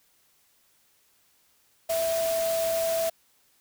sine tone in noise, 659.3 Hz, E5, in tune, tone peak -24 dBFS, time 1.89-3.1 s, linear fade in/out 10 ms, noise white, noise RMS -34 dBFS, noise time 1.89-3.1 s, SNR +7 dB, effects white hiss -65 dBFS RMS until 3.6 s

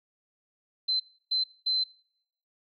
sine tone bursts at uneven times, 4074 Hz, C8, 47 cents flat, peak -24 dBFS, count 3, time 0.88-1 / 1.31-1.44 / 1.66-1.84 s, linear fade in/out 10 ms, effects noise-tail reverb RT60 0.7 s tail -24 dB re dry

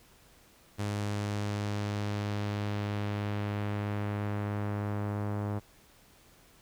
sawtooth tone with low-pass filter sweep, 103.1 Hz, G#2, 12 cents flat, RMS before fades -33 dBFS, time 0.78-5.6 s, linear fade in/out 20 ms, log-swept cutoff 9700 to 1100 Hz, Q 0.91, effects pink hiss -60 dBFS RMS until 6.61 s

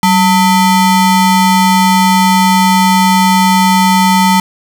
square ring-modulated tone, 545 Hz, C#5, 29 cents flat, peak -4 dBFS, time 0.03-4.4 s, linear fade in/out 2 ms, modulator 355 Hz, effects none

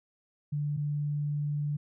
sine tone pair in turn, 146.83 / 146.83 Hz, D3 / D3, 0 / 0 cents, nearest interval unison, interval 0 cents, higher neither, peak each -28 dBFS, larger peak neither, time 0.52-0.77 / 0.77-1.77 s, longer second, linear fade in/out 10 ms, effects none

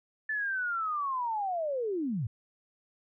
sine linear sweep, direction down, 1760 to 96.6 Hz, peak -29 dBFS, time 0.29-2.27 s, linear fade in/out 5 ms, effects none

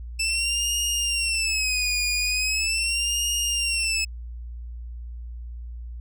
20% pulse tone with vibrato, 2637 Hz, E7, in tune, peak -17 dBFS, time 0.19-4.05 s, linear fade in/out 10 ms, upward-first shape sine, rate 0.4 Hz, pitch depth 130 cents each way, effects added 59 Hz sine -33 dBFS peak until 6 s

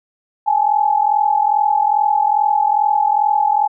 sine tone pair together, 819.6 / 862 Hz, G#5 / A5, -23 / -36 cents, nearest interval minor second, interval 87 cents, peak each -15 dBFS, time 0.46-3.68 s, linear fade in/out 20 ms, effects none

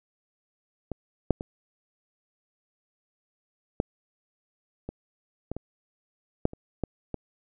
clicks, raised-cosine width 2 ms, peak -18 / -6 / -20 / -10 / -21 / -18 / -21 / -8 / -27 / -14 / -18 dBFS, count 11, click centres 0.917 / 1.307 / 1.409 / 3.801 / 4.89 / 5.516 / 5.566 / 6.454 / 6.534 / 6.837 / 7.143 s, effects none

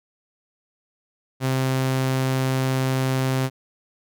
sawtooth tone, 131.4 Hz, C3, 8 cents sharp, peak -16 dBFS, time 1.4-3.5 s, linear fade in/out 50 ms, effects none

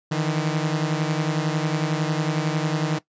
sawtooth beating tone pair, 152.5 / 163.5 Hz, D#3 / E3, -34 / -14 cents, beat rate 11 Hz, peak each -19 / -22 dBFS, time 0.11-2.99 s, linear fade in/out 10 ms, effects noise-tail reverb RT60 0.1 s tail -18 dB re dry + resampled to 16000 Hz

